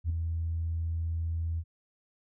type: tone with ADSR envelope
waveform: sine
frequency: 82.5 Hz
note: E2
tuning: 2 cents sharp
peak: -22 dBFS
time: 0.04-1.64 s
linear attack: 59 ms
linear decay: 6 ms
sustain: -6 dB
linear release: 56 ms
effects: tanh soft clip ceiling -23 dBFS